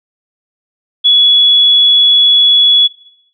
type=tone; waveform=sine; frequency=3387 Hz; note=G#7; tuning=33 cents sharp; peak=-4 dBFS; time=1.04-2.88 s; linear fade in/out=20 ms; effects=noise-tail reverb RT60 0.7 s tail -17 dB re dry